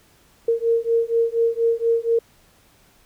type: beating tone pair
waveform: sine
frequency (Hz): 459.3 / 463.5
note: A#4 / A#4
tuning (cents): -26 / -10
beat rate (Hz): 4.2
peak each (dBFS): -20 / -20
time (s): 0.48-2.19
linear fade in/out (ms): 5
effects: pink hiss -56 dBFS RMS until 3.05 s